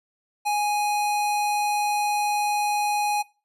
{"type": "tone", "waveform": "square", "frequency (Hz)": 830.6, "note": "G#5", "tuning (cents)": 0, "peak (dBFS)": -22, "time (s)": [0.45, 3.23], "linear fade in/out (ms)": 20, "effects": ["noise-tail reverb RT60 0.3 s tail -20 dB re dry", "resampled to 32000 Hz"]}